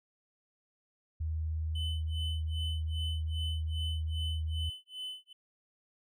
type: tone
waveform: sine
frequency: 79 Hz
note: D#2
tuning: 27 cents sharp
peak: -31 dBFS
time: 1.2-4.7 s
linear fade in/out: 10 ms
type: tone with tremolo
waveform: triangle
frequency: 3023 Hz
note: F#7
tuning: 36 cents sharp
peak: -35 dBFS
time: 1.75-5.33 s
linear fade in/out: 5 ms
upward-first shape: sine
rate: 2.5 Hz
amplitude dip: 100%
effects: none